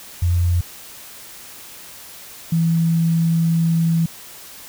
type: tone pair in turn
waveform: sine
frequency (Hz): 87.31 / 165.28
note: F2 / E3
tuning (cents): 0 / +5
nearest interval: major seventh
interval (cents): 1105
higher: second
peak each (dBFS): -14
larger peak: neither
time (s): 0.22-0.61 / 2.52-4.06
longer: second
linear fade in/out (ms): 5
effects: white hiss -39 dBFS RMS until 4.68 s